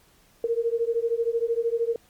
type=beating tone pair; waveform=sine; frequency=457.4 / 470.4 Hz; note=A#4 / A#4; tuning=-33 / +16 cents; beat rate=13 Hz; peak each=-25 dBFS; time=0.44-1.96 s; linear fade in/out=2 ms; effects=pink hiss -59 dBFS RMS until 2.09 s + MP3 96 kbps